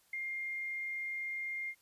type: tone with ADSR envelope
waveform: sine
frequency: 2116 Hz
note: C7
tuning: 19 cents sharp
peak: -34 dBFS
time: 0.13-1.75 s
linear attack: 5 ms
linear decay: 5 ms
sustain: -2 dB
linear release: 62 ms
effects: white hiss -69 dBFS RMS until 1.81 s + resampled to 32000 Hz